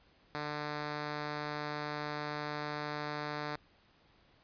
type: tone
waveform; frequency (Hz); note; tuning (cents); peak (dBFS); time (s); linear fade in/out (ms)
5% pulse; 148.9; D3; +24; -25; 0.35-3.56; 0
effects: pink hiss -66 dBFS RMS until 4.43 s + resampled to 11025 Hz